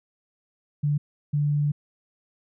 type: tone bursts at uneven times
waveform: sine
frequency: 146.5 Hz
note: D3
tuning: 4 cents flat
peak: -20 dBFS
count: 2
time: 0.83-0.98 / 1.33-1.72 s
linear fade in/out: 10 ms
effects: none